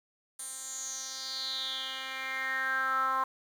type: tone with band-pass filter sweep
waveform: 10% pulse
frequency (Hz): 263.9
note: C4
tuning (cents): +15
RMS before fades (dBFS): -34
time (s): 0.39-3.24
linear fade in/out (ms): 5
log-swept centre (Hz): 9300 to 1100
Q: 6.1
effects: 9-bit